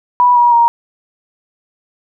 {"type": "tone with pitch steps", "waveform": "sine", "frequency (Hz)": [981, 959.7, 938.9], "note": ["B5", "B5", "A#5"], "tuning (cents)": [-12, -50, 12], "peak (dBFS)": -6, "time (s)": [0.2, 0.68], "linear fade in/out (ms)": 0, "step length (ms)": 160, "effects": []}